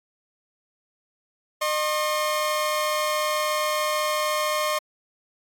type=tone pair together; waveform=sawtooth; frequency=609 / 1074.2 Hz; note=D#5 / C6; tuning=-37 / +45 cents; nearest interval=minor seventh; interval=982 cents; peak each=-21 / -22 dBFS; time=1.61-4.79 s; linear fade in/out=10 ms; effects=AAC 64 kbps